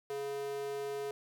square tone with high-pass filter, 140.1 Hz, C#3, 19 cents sharp, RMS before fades -38 dBFS, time 0.1-1.11 s, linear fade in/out 0 ms, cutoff 470 Hz, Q 6, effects none

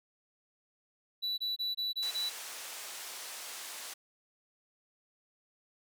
triangle tone bursts, 3951 Hz, B7, in tune, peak -30 dBFS, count 6, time 1.22-2.3 s, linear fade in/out 20 ms, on 160 ms, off 24 ms
white band-pass noise, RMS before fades -44 dBFS, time 2.02-3.94 s, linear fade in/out 10 ms, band 510 to 10000 Hz, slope 12 dB/octave
effects none

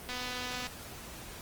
click train, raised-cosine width 0.2 ms, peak -21 dBFS, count 145, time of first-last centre 0.09-0.668 s, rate 249 Hz, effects pink hiss -46 dBFS RMS until 1.41 s + Opus 24 kbps

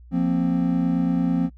triangle chord, F suspended fourth, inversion none, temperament just, 174.61 / 232.8 / 261.9 Hz, F3 / Bb3 / C4, 0 / -2 / +2 cents, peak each -20 / -24 / -20 dBFS, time 0.11-1.5 s, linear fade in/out 50 ms, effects noise-tail reverb RT60 0.1 s tail -23 dB re dry + added 60 Hz sine -43 dBFS peak until 1.57 s

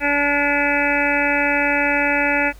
harmonic tone, 287.5 Hz, D4, 37 cents flat, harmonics 1 / 2 / 3 / 5 / 6 / 7 / 8 / 9, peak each -24 / -24 / -24 / -24 / -24 / -24 / -24 / -24 dBFS, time 0-2.53 s, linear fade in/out 50 ms, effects added 50 Hz sine -39 dBFS peak until 2.59 s + pink hiss -50 dBFS RMS until 2.59 s

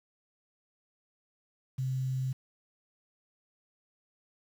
sine tone with quantisation, 130.81 Hz, C3, in tune, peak -29 dBFS, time 1.78-2.33 s, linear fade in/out 10 ms, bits 9, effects none

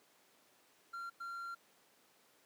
triangle tone bursts at uneven times, 1378 Hz, F6, 24 cents flat, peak -40 dBFS, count 2, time 0.93-1.1 / 1.2-1.55 s, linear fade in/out 10 ms, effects pink hiss -68 dBFS RMS until 2.45 s + high-pass 300 Hz 12 dB/octave

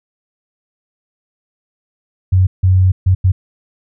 sine tone bursts at uneven times, 93.1 Hz, F#2, 11 cents sharp, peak -7 dBFS, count 4, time 2.32-2.47 / 2.63-2.92 / 3.06-3.15 / 3.24-3.32 s, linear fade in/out 10 ms, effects none

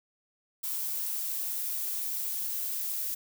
violet noise with high-pass filter sweep, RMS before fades -33 dBFS, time 0.63-3.15 s, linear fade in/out 10 ms, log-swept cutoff 880 to 520 Hz, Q 3.4, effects none

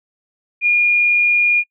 sine tone, 2426 Hz, D#7, 44 cents flat, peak -11 dBFS, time 0.61-1.64 s, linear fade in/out 50 ms, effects noise-tail reverb RT60 0.1 s tail -26 dB re dry

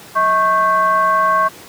sine tone with frequency modulation, 1099 Hz, C#6, 15 cents flat, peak -11 dBFS, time 0.15-1.49 s, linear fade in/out 20 ms, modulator 459 Hz, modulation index 0.73, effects pink hiss -38 dBFS RMS until 1.68 s + high-pass 150 Hz 12 dB/octave

